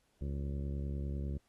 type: harmonic tone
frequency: 70 Hz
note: C#2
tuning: 18 cents sharp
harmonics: 1 / 2 / 3 / 4 / 5 / 6 / 7 / 8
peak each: -36 / -41 / -45 / -52 / -50 / -56 / -58 / -58 dBFS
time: 0.21-1.38 s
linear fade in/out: 5 ms
effects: pink hiss -75 dBFS RMS until 1.48 s + AAC 32 kbps